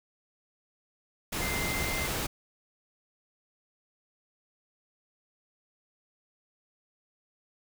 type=tone in noise; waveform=sine; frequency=2084 Hz; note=C7; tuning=7 cents flat; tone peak=-34 dBFS; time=1.41-2.07 s; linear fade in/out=10 ms; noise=pink; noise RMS=-32 dBFS; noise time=1.32-2.27 s; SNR=-5 dB; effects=none